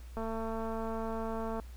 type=click train; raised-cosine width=1 ms; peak=-25 dBFS; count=321; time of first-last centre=0.17-1.599 s; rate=224 Hz; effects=added 60 Hz sine -44 dBFS peak until 1.76 s + pink hiss -60 dBFS RMS until 1.76 s